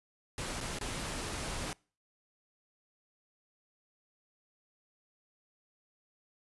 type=noise with dropouts; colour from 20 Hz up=pink; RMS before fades=-38 dBFS; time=0.38-1.73 s; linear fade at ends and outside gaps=1 ms; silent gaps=0.605-0.61 / 0.787-0.811 s; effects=noise-tail reverb RT60 0.4 s tail -26 dB re dry + resampled to 24000 Hz